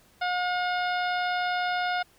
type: harmonic tone with a mistuned harmonic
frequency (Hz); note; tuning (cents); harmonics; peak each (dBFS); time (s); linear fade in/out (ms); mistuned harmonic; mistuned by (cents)
719; F#5; -50; 1 / 2 / 3 / 4 / 5 / 6 / 7; -27 / -30 / -37 / -40 / -39 / -45 / -44; 0.21-2.03; 10; 6; -25
effects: pink hiss -60 dBFS RMS until 2.18 s